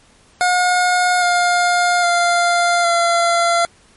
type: tone with pitch steps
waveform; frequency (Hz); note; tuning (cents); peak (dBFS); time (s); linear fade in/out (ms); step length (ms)
25% pulse; 720 / 708 / 696.3 / 684.7; F#5 / F5 / F5 / F5; -47 / +23 / -5 / -34; -9; 0.41-3.65; 0; 810
effects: pink hiss -51 dBFS RMS until 3.96 s + MP3 48 kbps